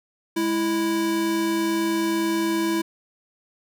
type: tone pair together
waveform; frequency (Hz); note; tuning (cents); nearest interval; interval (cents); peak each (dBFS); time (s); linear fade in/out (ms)
square; 207.7 / 329.7; G#3 / E4; 0 / 0; minor sixth; 800; -31 / -22; 0.36-2.82; 10
effects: none